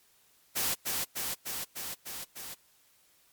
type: noise with echo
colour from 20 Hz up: white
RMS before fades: -30 dBFS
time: 0.55-0.75 s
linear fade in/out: 20 ms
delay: 300 ms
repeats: 6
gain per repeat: -2 dB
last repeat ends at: 2.55 s
effects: white hiss -65 dBFS RMS until 3.32 s + MP3 96 kbps